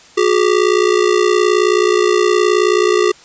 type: ring-modulated tone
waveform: square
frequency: 392 Hz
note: G4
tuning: in tune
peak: -8 dBFS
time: 0.17-3.12 s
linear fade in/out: 10 ms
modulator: 29.5 Hz
effects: white hiss -43 dBFS RMS until 3.24 s + resampled to 16000 Hz